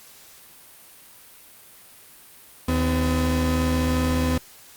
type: tone pair together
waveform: 35% pulse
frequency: 79.2 / 253.9 Hz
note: D#2 / B3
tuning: +31 / +48 cents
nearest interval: octave + minor sixth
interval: 2017 cents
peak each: -21 dBFS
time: 2.68-4.38 s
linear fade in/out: 5 ms
effects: white hiss -48 dBFS RMS until 4.76 s + Opus 48 kbps